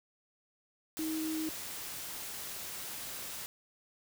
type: tone in noise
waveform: sine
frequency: 316.1 Hz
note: D#4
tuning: 27 cents sharp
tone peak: -33 dBFS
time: 0.99-1.49 s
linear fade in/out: 0 ms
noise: white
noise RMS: -42 dBFS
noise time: 0.97-3.46 s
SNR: +6 dB
effects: none